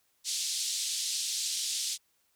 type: band-pass noise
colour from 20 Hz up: pink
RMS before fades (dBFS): -33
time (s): 0.24-1.98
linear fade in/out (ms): 50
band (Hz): 3700 to 9100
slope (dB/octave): 24
effects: white hiss -72 dBFS RMS until 2.35 s